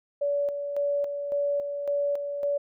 sine tone with tremolo, 572 Hz, D5, 46 cents flat, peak -23 dBFS, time 0.21-2.58 s, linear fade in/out 10 ms, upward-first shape square, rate 1.8 Hz, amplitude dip 50%, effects none

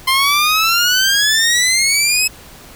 15% pulse exponential sweep, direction up, 1041 to 2589 Hz, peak -5 dBFS, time 0.07-2.28 s, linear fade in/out 10 ms, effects pink hiss -39 dBFS RMS until 2.75 s

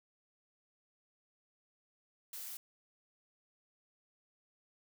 blue noise, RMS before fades -45 dBFS, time 2.33-2.57 s, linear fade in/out 2 ms, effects none

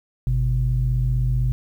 sine tone pair together, 50.41 / 126.1 Hz, G1 / B2, +49 / +36 cents, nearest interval octave + major third, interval 1587 cents, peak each -20 / -19 dBFS, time 0.27-1.52 s, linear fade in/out 0 ms, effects tanh soft clip ceiling -11 dBFS + 9-bit

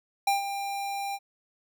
square tone with ADSR envelope, 796 Hz, G5, 26 cents sharp, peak -21 dBFS, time 0.27-1.19 s, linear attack 5 ms, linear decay 140 ms, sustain -10 dB, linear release 47 ms, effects none

